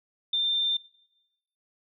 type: tone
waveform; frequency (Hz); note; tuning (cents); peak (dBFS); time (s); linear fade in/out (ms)
sine; 3589; A7; +34; -23; 0.33-0.77; 5
effects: noise-tail reverb RT60 0.9 s tail -19 dB re dry